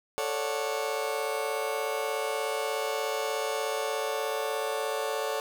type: chord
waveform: 30% pulse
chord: D major seventh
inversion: second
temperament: just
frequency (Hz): 440.5 / 550.6 / 587.3 / 734.2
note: A4 / C#5 / D5 / F#5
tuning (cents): +2 / -12 / 0 / -14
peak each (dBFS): -30 / -31 / -33 / -35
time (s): 0.18-5.4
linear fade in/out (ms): 0
effects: none